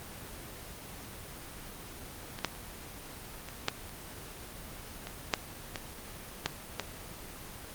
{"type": "clicks", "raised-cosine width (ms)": 0.2, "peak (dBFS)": [-22, -10, -29, -23, -9, -30, -22, -7, -17, -10, -13], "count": 11, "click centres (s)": [2.389, 2.447, 2.551, 3.487, 3.684, 3.894, 5.071, 5.338, 5.758, 6.46, 6.797], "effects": ["pink hiss -45 dBFS RMS until 7.74 s", "Opus 24 kbps"]}